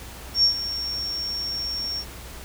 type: tone with ADSR envelope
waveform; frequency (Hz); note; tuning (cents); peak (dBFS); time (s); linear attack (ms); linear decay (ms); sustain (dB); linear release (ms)
sine; 5510; F8; -24; -13; 0.34-2.05; 95; 100; -13; 61
effects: added 62 Hz sine -41 dBFS peak until 2.44 s + pink hiss -41 dBFS RMS until 2.44 s